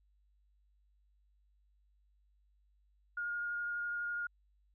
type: tone with vibrato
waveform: sine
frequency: 1424 Hz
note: F6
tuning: 33 cents sharp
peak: -35 dBFS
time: 3.17-4.27 s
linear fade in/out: 5 ms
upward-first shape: sine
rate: 12 Hz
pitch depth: 8 cents each way
effects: added 50 Hz sine -68 dBFS peak until 4.74 s